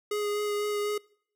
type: tone with vibrato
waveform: square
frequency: 415.3 Hz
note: G#4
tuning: in tune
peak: -28 dBFS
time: 0.11-0.98 s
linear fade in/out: 5 ms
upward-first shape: sine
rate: 4 Hz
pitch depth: 12 cents each way
effects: noise-tail reverb RT60 0.6 s tail -24 dB re dry